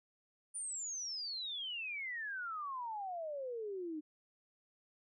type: exponential sweep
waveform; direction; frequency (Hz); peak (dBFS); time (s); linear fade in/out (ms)
sine; down; 9480 to 297.4; -39; 0.54-4.01; 20
effects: none